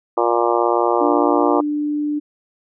harmonic tone, 118.1 Hz, A#2, 23 cents sharp, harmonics 3 / 4 / 5 / 6 / 7 / 8 / 9 / 10, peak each -20 / -21 / -22 / -23 / -23 / -24 / -25 / -25 dBFS, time 0.17-1.61 s, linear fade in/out 5 ms
sine tone, 296.3 Hz, D4, 15 cents sharp, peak -18 dBFS, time 1-2.2 s, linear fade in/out 20 ms
effects none

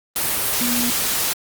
sine tone in noise, 241.5 Hz, B3, 39 cents flat, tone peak -22 dBFS, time 0.61-0.9 s, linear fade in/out 0 ms, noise white, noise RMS -21 dBFS, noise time 0.16-1.33 s, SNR -4 dB, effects Opus 32 kbps

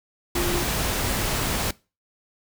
sine tone in noise, 350 Hz, F4, 4 cents sharp, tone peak -26 dBFS, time 0.35-0.63 s, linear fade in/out 5 ms, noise pink, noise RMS -25 dBFS, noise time 0.35-1.71 s, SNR -4 dB, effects noise-tail reverb RT60 0.3 s tail -22 dB re dry

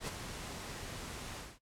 pink noise with ADSR envelope, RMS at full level -37 dBFS, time 0-1.59 s, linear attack 76 ms, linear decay 20 ms, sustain -7 dB, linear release 220 ms, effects noise-tail reverb RT60 0.1 s tail -19 dB re dry + low-pass 10000 Hz 12 dB/octave

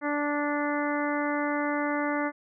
harmonic tone, 292.3 Hz, D4, 8 cents flat, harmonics 1 / 2 / 3 / 4 / 5 / 6 / 7, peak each -29 / -32 / -34 / -35 / -36 / -37 / -37 dBFS, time 0.01-2.32 s, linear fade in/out 50 ms, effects none

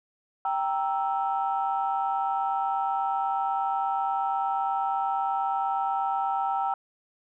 sine chord, E diminished, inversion first, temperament equal, 784 / 932.3 / 1318.5 Hz, G5 / Bb5 / E6, 0 / 0 / 0 cents, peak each -26 / -30 / -31 dBFS, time 0.45-6.74 s, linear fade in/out 2 ms, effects tanh soft clip ceiling -15 dBFS

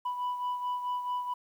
sine beating tone pair, 987.8 / 992.4 Hz, B5 / B5, 0 / +8 cents, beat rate 4.6 Hz, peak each -29 / -36 dBFS, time 0.05-1.34 s, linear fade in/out 10 ms, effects tanh soft clip ceiling -28 dBFS + 10-bit

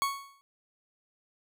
40% pulse tone with exponential decay, 1108.7 Hz, C#6, in tune, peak -23 dBFS, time 0.02-0.41 s, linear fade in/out 0 ms, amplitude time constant 83 ms, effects none

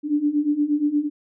sine beating tone pair, 289.3 / 297.8 Hz, D4 / D4, -26 / +24 cents, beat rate 8.5 Hz, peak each -23 / -20 dBFS, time 0.03-1.1 s, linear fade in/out 50 ms, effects none

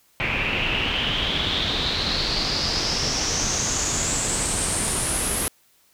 pink noise with low-pass filter sweep, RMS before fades -24 dBFS, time 0.2-5.48 s, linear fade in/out 0 ms, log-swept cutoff 2400 to 11000 Hz, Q 6.8, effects white hiss -60 dBFS RMS until 5.93 s

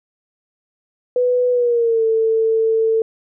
sine tone with pitch glide, 495.4 to 446.5 Hz, B4 to A4, +5 to +25 cents, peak -13 dBFS, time 1.16-3.02 s, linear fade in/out 2 ms, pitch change -180 cents, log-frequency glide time 1.51-2.04 s, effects none

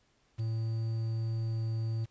triangle tone with quantisation, 112.6 Hz, A2, 40 cents sharp, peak -28 dBFS, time 0.38-2.06 s, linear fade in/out 20 ms, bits 9, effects pink hiss -70 dBFS RMS until 2.1 s + resampled to 16000 Hz

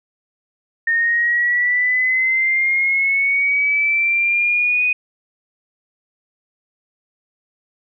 sine linear sweep, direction up, 1830 to 2491 Hz, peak -14 dBFS, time 0.87-4.93 s, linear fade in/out 5 ms, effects none

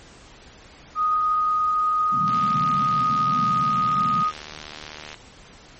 sine tone, 1244.5 Hz, D#6, in tune, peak -18 dBFS, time 0.95-4.32 s, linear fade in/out 50 ms
pink band-pass noise, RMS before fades -31 dBFS, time 2.12-4.23 s, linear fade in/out 5 ms, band 120 to 260 Hz, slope 96 dB/octave
click train, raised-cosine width 0.2 ms, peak -18 dBFS, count 218, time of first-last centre 2.28-5.143 s, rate 75.8 Hz
effects pink hiss -47 dBFS RMS until 5.79 s + MP3 32 kbps

